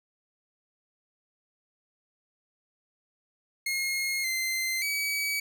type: tone with pitch steps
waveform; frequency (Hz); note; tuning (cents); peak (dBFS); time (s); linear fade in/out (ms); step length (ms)
sawtooth; 2151 / 2076 / 2278; C7 / C7 / C#7; +47 / -14 / +47; -24; 3.66-5.4; 5; 580
effects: none